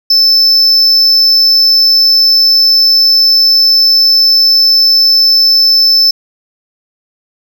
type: tone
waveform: triangle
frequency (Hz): 5274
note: E8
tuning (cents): 0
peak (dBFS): -3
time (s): 0.1-6.11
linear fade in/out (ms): 5
effects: none